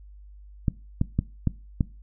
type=clicks; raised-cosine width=5 ms; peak=-9 dBFS; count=5; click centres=0.682 / 1.014 / 1.19 / 1.473 / 1.808 s; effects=noise-tail reverb RT60 0.3 s tail -20 dB re dry + added 50 Hz sine -44 dBFS peak until 2.02 s